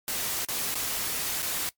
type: noise with dropouts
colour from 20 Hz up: white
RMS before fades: -30 dBFS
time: 0.08-1.69 s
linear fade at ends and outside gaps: 0 ms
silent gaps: 0.448-0.486 / 0.742-0.754 / 1.422-1.427 s
effects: noise-tail reverb RT60 0.1 s tail -20 dB re dry + MP3 96 kbps